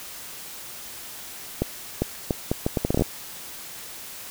accelerating click train, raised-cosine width 2 ms, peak -8 dBFS, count 13, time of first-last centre 1.62-3.021 s, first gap 400 ms, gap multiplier 0.72, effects white hiss -39 dBFS RMS until 4.3 s

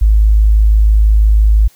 sine tone, 53 Hz, G#1, 36 cents sharp, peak -5 dBFS, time 0.01-1.68 s, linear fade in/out 10 ms, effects white hiss -48 dBFS RMS until 1.75 s

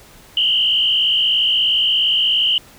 sine tone with frequency modulation, 2986 Hz, F#7, 15 cents sharp, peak -13 dBFS, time 0.37-2.58 s, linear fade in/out 2 ms, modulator 57 Hz, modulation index 2.7, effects pink hiss -45 dBFS RMS until 2.78 s

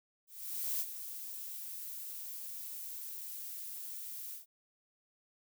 violet noise with ADSR envelope, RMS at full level -34 dBFS, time 0.27-4.46 s, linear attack 530 ms, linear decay 47 ms, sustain -10 dB, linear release 130 ms, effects none

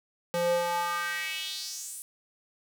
square tone with high-pass filter sweep, 173 Hz, F3, 16 cents flat, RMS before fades -31 dBFS, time 0.34-2.02 s, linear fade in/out 0 ms, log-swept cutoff 360 to 10000 Hz, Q 3.4, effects none

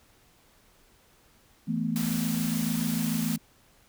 sine chord, E suspended fourth, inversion none, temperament equal, 164.81 / 220 / 246.9 Hz, E3 / A3 / B3, 0 / 0 / 0 cents, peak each -31 / -29 / -31 dBFS, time 1.67-3.38 s, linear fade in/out 20 ms
white noise, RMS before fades -36 dBFS, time 1.96-3.36 s, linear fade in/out 0 ms
effects pink hiss -61 dBFS RMS until 3.88 s

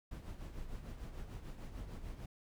brown noise with tremolo, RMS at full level -43 dBFS, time 0.11-2.26 s, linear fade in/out 5 ms, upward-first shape triangle, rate 6.7 Hz, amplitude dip 65%, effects none

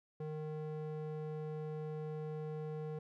square tone with band-pass filter, 154 Hz, D#3, 17 cents flat, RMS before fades -42 dBFS, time 0.2-2.99 s, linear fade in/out 5 ms, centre 350 Hz, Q 2, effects none

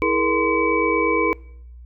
sine tone cluster, 327.4 / 425.2 / 473.8 / 1034 / 2282 Hz, E4 / G#4 / A#4 / C6 / C#7, -12 / +41 / +28 / -21 / +50 cents, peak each -23 dBFS, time 0.02-1.33 s, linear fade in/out 0 ms, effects noise-tail reverb RT60 0.7 s tail -24 dB re dry + added 60 Hz sine -38 dBFS peak until 1.85 s

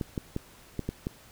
clicks, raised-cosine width 3 ms, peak -17 dBFS, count 6, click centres 0.012 / 0.178 / 0.364 / 0.793 / 0.89 / 1.069 s, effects pink hiss -54 dBFS RMS until 1.31 s

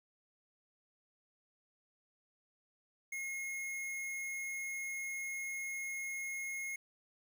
square tone, 2157 Hz, C#7, 48 cents flat, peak -39 dBFS, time 3.12-6.76 s, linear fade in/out 5 ms, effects 11-bit

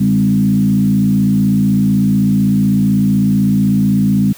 sine tone with frequency modulation, 198.5 Hz, G3, 22 cents sharp, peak -9 dBFS, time 0-4.33 s, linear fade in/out 10 ms, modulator 55.9 Hz, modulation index 1, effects white hiss -39 dBFS RMS until 4.37 s

